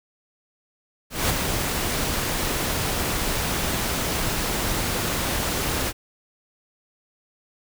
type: noise with ADSR envelope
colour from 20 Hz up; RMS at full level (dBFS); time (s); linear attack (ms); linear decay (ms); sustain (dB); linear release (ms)
pink; -20; 1.1-5.93; 200; 11; -5; 44
effects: none